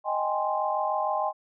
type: chord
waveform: sine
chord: Ab major seventh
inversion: second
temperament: equal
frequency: 622.3 / 784 / 830.6 / 1046.5 Hz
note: Eb5 / G5 / Ab5 / C6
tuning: 0 / 0 / 0 / 0 cents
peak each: -30 dBFS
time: 0.04-1.33 s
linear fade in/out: 50 ms
effects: none